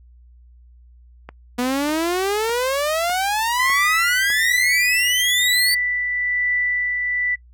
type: click train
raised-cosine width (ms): 0.5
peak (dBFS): -19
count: 6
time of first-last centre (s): 1.29-4.302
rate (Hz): 1.66
type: exponential sweep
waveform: sawtooth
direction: up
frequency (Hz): 241.6 to 4620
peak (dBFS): -15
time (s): 1.58-5.75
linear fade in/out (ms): 10
type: tone with tremolo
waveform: sine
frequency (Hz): 1975.5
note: B6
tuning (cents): 0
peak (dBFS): -17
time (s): 3.58-7.36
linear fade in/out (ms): 20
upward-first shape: triangle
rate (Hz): 1.1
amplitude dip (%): 35
effects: noise-tail reverb RT60 0.1 s tail -25 dB re dry + added 60 Hz sine -45 dBFS peak until 7.53 s